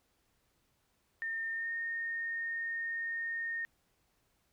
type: tone with pitch glide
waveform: sine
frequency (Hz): 1815 to 1839.3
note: A#6 to A#6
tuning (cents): -47 to -24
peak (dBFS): -34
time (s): 1.22-3.65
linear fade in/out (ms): 0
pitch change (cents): +23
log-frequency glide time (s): 1.53-1.7
effects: pink hiss -75 dBFS RMS until 4.52 s